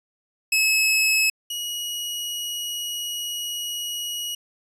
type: tone pair in turn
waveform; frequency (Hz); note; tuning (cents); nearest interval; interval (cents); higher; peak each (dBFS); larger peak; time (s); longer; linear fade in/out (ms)
sawtooth; 2582 / 2904; E7 / F#7; -37 / -33; major second; 204; second; -14 / -24; first; 0.52-1.3 / 1.5-4.35; second; 5
effects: resampled to 32000 Hz